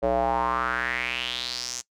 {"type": "tone with band-pass filter sweep", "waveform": "square", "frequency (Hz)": 61.74, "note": "B1", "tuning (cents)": 0, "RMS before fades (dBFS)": -27, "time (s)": [0.02, 1.82], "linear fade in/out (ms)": 20, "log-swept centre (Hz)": [550, 6700], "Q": 4.6, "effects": ["noise-tail reverb RT60 0.1 s tail -21 dB re dry"]}